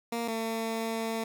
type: tone pair in turn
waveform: 15% pulse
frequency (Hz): 233.1 / 225.3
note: A#3 / A3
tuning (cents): 0 / +41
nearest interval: minor second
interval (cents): 59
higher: first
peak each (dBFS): -24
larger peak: neither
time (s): 0.12-0.28 / 0.28-1.24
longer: second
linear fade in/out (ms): 5
effects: none